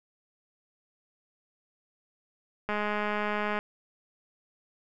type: click train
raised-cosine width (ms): 0.5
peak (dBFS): -16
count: 189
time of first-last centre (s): 2.69-3.59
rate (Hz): 209
effects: none